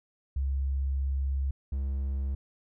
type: tone pair in turn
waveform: sine / triangle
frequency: 67.9 / 67.9 Hz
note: C#2 / C#2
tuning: -35 / -35 cents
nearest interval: unison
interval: 0 cents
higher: neither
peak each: -26 dBFS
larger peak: neither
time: 0.36-1.51 / 1.72-2.35 s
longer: first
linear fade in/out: 5 ms
effects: none